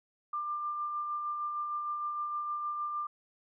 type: tone with tremolo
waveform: sine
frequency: 1192 Hz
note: D6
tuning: 25 cents sharp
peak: -31 dBFS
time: 0.33-3.07 s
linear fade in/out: 5 ms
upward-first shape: sine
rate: 6.5 Hz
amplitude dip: 30%
effects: none